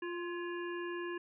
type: harmonic tone with a mistuned harmonic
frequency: 349.2 Hz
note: F4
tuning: in tune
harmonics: 1 / 3 / 5 / 7 / 8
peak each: -38 / -46 / -45 / -55 / -53 dBFS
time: 0.02-1.18 s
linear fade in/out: 5 ms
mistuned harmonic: 5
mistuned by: -49 cents
effects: none